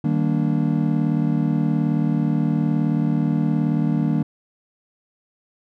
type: chord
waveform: triangle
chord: Eb major seventh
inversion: none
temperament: just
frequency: 155.56 / 194.45 / 233.3 / 291.7 Hz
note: Eb3 / G3 / Bb3 / D4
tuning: 0 / -14 / +2 / -12 cents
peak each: -19 / -23 / -21 / -23 dBFS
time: 0.04-4.23 s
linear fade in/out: 5 ms
effects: none